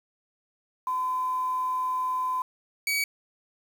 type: tone pair in turn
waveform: sine / sawtooth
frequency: 1018 / 2268 Hz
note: C6 / C#7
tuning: -48 / +39 cents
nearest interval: octave + major second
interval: 1387 cents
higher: second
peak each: -25 / -21 dBFS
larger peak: second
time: 0.87-2.42 / 2.87-3.04 s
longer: first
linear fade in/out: 2 ms
effects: 8-bit